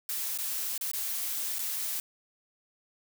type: noise with dropouts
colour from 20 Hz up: blue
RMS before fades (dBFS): -33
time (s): 0.09-2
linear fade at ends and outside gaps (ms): 1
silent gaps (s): 0.376-0.386 / 0.778-0.811 / 0.915-0.934 / 1.585-1.591
effects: none